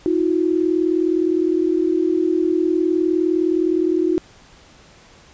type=tone pair together; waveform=sine; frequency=321 / 360.6 Hz; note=E4 / F#4; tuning=-46 / -45 cents; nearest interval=major second; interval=201 cents; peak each=-18 dBFS; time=0.06-4.18 s; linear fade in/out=0 ms; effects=pink hiss -48 dBFS RMS until 5.33 s + resampled to 16000 Hz